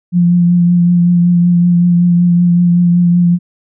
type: tone with vibrato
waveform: sine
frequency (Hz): 174.61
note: F3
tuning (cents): 0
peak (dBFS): -6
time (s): 0.12-3.39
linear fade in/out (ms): 50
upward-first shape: triangle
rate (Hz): 5.3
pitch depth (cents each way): 24
effects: none